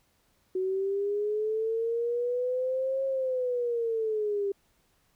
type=linear two-way sweep; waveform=sine; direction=up then down; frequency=370 to 540 to 393.9 Hz; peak=-26 dBFS; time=0.55-4.52 s; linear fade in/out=5 ms; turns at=3.05 s; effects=pink hiss -69 dBFS RMS until 5.15 s